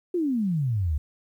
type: exponential sweep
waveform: sine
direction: down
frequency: 370 to 69.3 Hz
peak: -22 dBFS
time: 0.14-0.98 s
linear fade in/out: 5 ms
effects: 10-bit